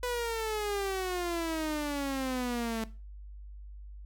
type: exponential sweep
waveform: sawtooth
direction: down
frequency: 497.3 to 221 Hz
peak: -27 dBFS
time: 0.03-2.84 s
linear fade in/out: 2 ms
effects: noise-tail reverb RT60 0.3 s tail -17 dB re dry + added 50 Hz sine -43 dBFS peak until 4.05 s

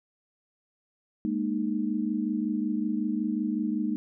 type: chord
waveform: sine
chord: Ab suspended second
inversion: none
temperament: equal with one note detuned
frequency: 207.7 / 233.1 / 306.8 Hz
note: Ab3 / Bb3 / Eb4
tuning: 0 / 0 / -24 cents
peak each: -30 dBFS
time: 1.25-3.96 s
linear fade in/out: 0 ms
effects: none

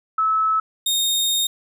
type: tone pair in turn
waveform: sine / sawtooth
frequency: 1300 / 3695 Hz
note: E6 / A#7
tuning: -24 / -16 cents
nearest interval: octave + tritone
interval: 1808 cents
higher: second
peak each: -16 / -15 dBFS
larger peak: second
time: 0.18-0.6 / 0.86-1.47 s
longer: second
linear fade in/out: 5 ms
effects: none

